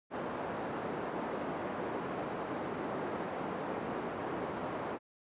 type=band-pass noise; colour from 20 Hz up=pink; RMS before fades=-38 dBFS; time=0.1-4.99 s; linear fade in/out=50 ms; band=250 to 1100 Hz; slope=12 dB/octave; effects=resampled to 8000 Hz